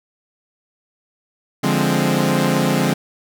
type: chord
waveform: sawtooth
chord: D half-diminished seventh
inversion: none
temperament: equal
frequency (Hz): 146.83 / 174.61 / 207.7 / 261.6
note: D3 / F3 / Ab3 / C4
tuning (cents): 0 / 0 / 0 / 0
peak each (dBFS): -17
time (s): 1.63-2.94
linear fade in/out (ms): 10
effects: none